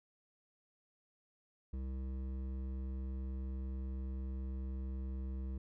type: tone with hard clipping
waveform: triangle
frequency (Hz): 65.41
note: C2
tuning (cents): 0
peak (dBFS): -40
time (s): 1.73-5.58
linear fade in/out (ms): 5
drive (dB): 15
effects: none